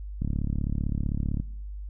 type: click train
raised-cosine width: 5 ms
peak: -16 dBFS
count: 43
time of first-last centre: 0.22-1.4 s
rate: 35.6 Hz
effects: noise-tail reverb RT60 0.8 s tail -21 dB re dry + added 50 Hz sine -34 dBFS peak until 1.89 s